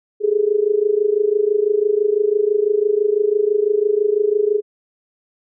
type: tone with amplitude modulation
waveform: sine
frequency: 417.6 Hz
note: G#4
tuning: 10 cents sharp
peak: -10 dBFS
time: 0.2-4.62 s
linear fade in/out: 50 ms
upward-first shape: sine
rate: 26 Hz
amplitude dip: 85%
effects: none